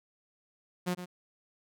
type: tone with echo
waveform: sawtooth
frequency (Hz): 179.3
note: F3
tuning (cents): +46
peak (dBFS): -25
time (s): 0.86-0.95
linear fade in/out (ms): 20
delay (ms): 110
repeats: 1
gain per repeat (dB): -10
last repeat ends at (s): 1.06
effects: none